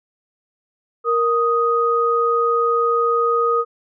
sine tone pair together, 467.1 / 1247 Hz, A#4 / D#6, +3 / +3 cents, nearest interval octave + perfect fourth, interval 1700 cents, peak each -18 / -17 dBFS, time 1.04-3.65 s, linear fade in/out 50 ms, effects none

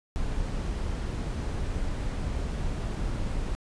brown noise, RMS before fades -30 dBFS, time 0.16-3.55 s, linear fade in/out 0 ms, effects resampled to 22050 Hz

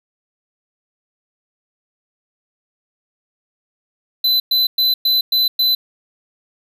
square tone bursts, 4020 Hz, B7, 30 cents sharp, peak -13 dBFS, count 6, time 4.24-5.75 s, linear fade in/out 5 ms, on 160 ms, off 110 ms, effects none

